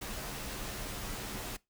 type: noise with comb filter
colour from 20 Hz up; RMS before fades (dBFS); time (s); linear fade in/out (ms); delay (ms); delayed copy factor
pink; -40; 0.01-1.57; 10; 12; -0.65
effects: noise-tail reverb RT60 0.2 s tail -21 dB re dry